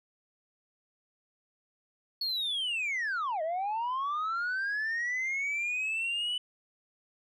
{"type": "linear two-way sweep", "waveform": "sine", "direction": "down then up", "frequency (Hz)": [4405, 615, 2990], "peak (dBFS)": -27, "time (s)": [2.21, 6.38], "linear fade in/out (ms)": 5, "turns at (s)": 3.42, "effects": ["tanh soft clip ceiling -28 dBFS"]}